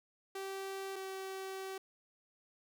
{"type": "tone pair in turn", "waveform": "sawtooth", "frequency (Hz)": [387.7, 383.2], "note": ["G4", "G4"], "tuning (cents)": [-19, -39], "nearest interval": "unison", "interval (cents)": 20, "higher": "first", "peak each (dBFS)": [-36, -37], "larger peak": "first", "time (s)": [[0.35, 0.96], [0.96, 1.78]], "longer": "second", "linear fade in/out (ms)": 5, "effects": []}